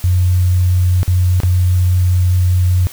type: tone with dropouts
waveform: sine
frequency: 90.5 Hz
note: F#2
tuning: 38 cents flat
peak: -9 dBFS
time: 0.04-2.87 s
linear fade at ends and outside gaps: 0 ms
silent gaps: 1.031-1.079 / 1.402-1.434 s
effects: white hiss -35 dBFS RMS until 2.92 s